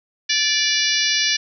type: harmonic tone with a mistuned harmonic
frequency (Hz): 581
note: D5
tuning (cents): -19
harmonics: 3 / 4 / 5 / 6 / 7 / 8 / 9 / 10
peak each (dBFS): -25 / -25 / -25 / -25 / -25 / -25 / -25 / -25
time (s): 0.29-1.37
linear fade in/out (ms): 10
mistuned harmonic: 4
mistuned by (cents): +17
effects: none